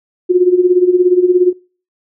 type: tone with tremolo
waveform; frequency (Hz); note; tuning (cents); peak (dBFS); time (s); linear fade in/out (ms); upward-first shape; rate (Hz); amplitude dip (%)
sine; 361; F#4; -43; -4; 0.29-1.53; 20; sine; 17; 75
effects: noise-tail reverb RT60 0.4 s tail -25 dB re dry